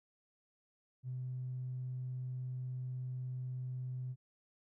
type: tone with tanh clipping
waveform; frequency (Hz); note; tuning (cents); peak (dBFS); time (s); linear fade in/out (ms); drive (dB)
triangle; 127.4; C3; -46; -38; 1.03-4.16; 50; 4
effects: none